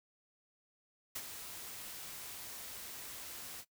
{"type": "noise with ADSR envelope", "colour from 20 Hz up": "white", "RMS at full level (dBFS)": -39, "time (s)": [1.15, 3.65], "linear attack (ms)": 10, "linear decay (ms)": 47, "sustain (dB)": -8, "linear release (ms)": 54, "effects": ["noise-tail reverb RT60 0.1 s tail -18 dB re dry"]}